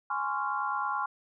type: chord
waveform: sine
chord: Db major seventh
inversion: second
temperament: just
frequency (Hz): 831.5 / 1039.4 / 1108.7 / 1385.9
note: Ab5 / C6 / Db6 / F6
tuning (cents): +2 / -12 / 0 / -14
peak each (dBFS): -34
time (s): 0.1-1.06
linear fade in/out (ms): 5
effects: none